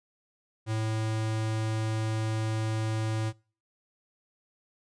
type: tone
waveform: square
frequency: 110 Hz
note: A2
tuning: in tune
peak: -28 dBFS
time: 0.66-3.33 s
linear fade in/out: 50 ms
effects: noise-tail reverb RT60 0.4 s tail -25 dB re dry + resampled to 22050 Hz